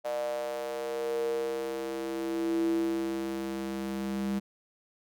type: tone with high-pass filter sweep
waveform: square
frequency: 66.7 Hz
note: C2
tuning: 34 cents sharp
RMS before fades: -32 dBFS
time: 0.04-4.4 s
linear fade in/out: 20 ms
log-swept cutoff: 620 to 220 Hz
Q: 8.8
effects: none